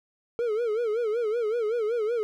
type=tone with vibrato; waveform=triangle; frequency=450.9 Hz; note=A4; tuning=42 cents sharp; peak=-22 dBFS; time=0.39-2.23 s; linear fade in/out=0 ms; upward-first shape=sine; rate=5.3 Hz; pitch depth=130 cents each way; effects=none